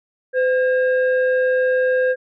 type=tone pair together; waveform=sine; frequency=510 / 1616.9 Hz; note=C5 / G#6; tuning=-44 / -47 cents; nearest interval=octave + minor sixth; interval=1997 cents; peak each=-14 / -21 dBFS; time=0.33-2.16 s; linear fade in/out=50 ms; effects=tanh soft clip ceiling -10 dBFS

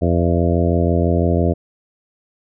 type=harmonic tone with a mistuned harmonic; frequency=86 Hz; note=F2; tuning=26 cents flat; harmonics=1 / 2 / 3 / 4 / 5 / 6 / 7 / 8; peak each=-17 / -20 / -22 / -23 / -24 / -25 / -25 / -26 dBFS; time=0.01-1.54 s; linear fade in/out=20 ms; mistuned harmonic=8; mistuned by=-32 cents; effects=none

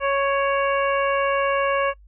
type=harmonic tone with a mistuned harmonic; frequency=554.4 Hz; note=C#5; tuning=in tune; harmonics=1 / 2 / 3 / 4 / 5; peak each=-21 / -23 / -28 / -31 / -31 dBFS; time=0-1.94 s; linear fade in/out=50 ms; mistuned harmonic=4; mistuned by=+22 cents; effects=noise-tail reverb RT60 0.1 s tail -25 dB re dry + added 50 Hz sine -46 dBFS peak until 2.07 s

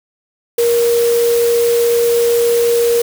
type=tone in noise; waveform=sine; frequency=470.8 Hz; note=A#4; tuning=17 cents sharp; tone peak=-10 dBFS; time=0.58-3.02 s; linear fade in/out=5 ms; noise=white; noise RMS=-24 dBFS; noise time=0.58-3.02 s; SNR=+11 dB; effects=none

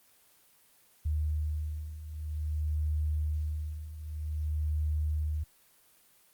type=beating tone pair; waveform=sine; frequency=76 / 76.52 Hz; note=D#2 / D#2; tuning=-40 / -28 cents; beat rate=0.52 Hz; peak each=-35 / -31 dBFS; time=1.05-5.44 s; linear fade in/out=10 ms; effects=white hiss -63 dBFS RMS until 6.33 s + Opus 24 kbps

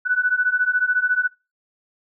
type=beating tone pair; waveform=sine; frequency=1480 / 1494 Hz; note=F#6 / F#6; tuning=0 / +16 cents; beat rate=14 Hz; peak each=-21 / -19 dBFS; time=0.05-1.28 s; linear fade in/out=20 ms; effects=noise-tail reverb RT60 0.3 s tail -26 dB re dry

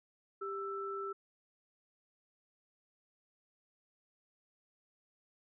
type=tone pair together; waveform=sine; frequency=395 / 1326 Hz; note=G4 / E6; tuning=+13 / +10 cents; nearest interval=octave + major sixth; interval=2097 cents; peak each=-40 / -40 dBFS; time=0.41-1.13 s; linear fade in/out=10 ms; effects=none

